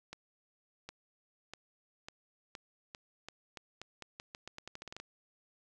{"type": "accelerating click train", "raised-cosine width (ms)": 0.2, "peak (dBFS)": -27, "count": 21, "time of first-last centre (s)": [0.13, 5], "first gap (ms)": 760, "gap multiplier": 0.85, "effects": []}